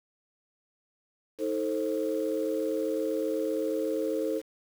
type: chord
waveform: sine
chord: A diminished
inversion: second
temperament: just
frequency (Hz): 316.8 / 440 / 528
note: Eb4 / A4 / C5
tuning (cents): +31 / 0 / +16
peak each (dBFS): -31 / -30 / -31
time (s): 1.38-4.42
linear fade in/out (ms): 50
effects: tanh soft clip ceiling -18 dBFS + 8-bit